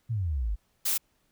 sine exponential sweep, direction down, 122.8 to 46.51 Hz, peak -26 dBFS, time 0.09-0.56 s, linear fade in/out 20 ms
blue noise, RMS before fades -27 dBFS, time 0.85-0.98 s, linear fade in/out 10 ms
effects pink hiss -71 dBFS RMS until 1.31 s

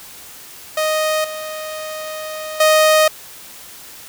sawtooth tone with level steps, 622.3 Hz, D#5, in tune, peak -12 / -22 / -6 dBFS, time 0.77-3.08 s, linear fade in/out 5 ms, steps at 1.24 / 2.6 s, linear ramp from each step 5 ms, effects white hiss -38 dBFS RMS until 4.08 s

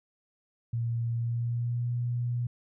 sine tone with pitch glide, 116.8 to 120.92 Hz, A#2 to B2, +4 to -36 cents, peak -27 dBFS, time 0.73-2.47 s, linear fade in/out 5 ms, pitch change +60 cents, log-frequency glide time 1.15-1.91 s, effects none

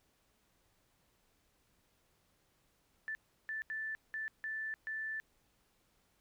sine tone bursts at uneven times, 1760 Hz, A6, in tune, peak -37 dBFS, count 6, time 3.08-3.15 / 3.49-3.62 / 3.7-3.95 / 4.14-4.28 / 4.44-4.74 / 4.87-5.2 s, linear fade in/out 0 ms, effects pink hiss -74 dBFS RMS until 6.2 s

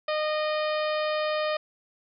harmonic tone with a mistuned harmonic, 612 Hz, D#5, 29 cents flat, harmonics 1 / 2 / 3 / 4 / 5 / 6 / 7 / 8, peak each -26 / -32 / -36 / -38 / -40 / -42 / -43 / -44 dBFS, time 0.08-1.57 s, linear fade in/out 5 ms, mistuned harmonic 3, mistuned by +19 cents, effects none

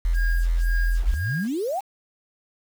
sine tone, 42.24 Hz, E1, 43 cents sharp, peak -18 dBFS, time 0.05-1.14 s, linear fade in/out 0 ms
triangle tone with tremolo, 1628 Hz, G#6, 35 cents flat, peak -26 dBFS, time 0.13-1.48 s, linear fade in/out 50 ms, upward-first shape sine, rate 1.9 Hz, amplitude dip 100%
sine exponential sweep, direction up, 41.51 to 848 Hz, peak -23 dBFS, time 1.01-1.81 s, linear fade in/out 20 ms
effects 7-bit

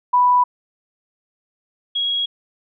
sine tone pair in turn, 987.8 / 3309 Hz, B5 / G#7, 0 / -7 cents, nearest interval octave + major sixth, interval 2093 cents, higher second, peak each -11 / -18 dBFS, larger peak first, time 0.13-0.44 / 1.95-2.26 s, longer neither, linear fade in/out 10 ms, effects none

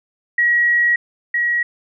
sine tone pair in turn, 1909 / 1909 Hz, A#6 / A#6, +41 / +41 cents, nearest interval unison, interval 0 cents, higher neither, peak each -12 / -15 dBFS, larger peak first, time 0.38-0.96 / 1.34-1.63 s, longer first, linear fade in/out 5 ms, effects none

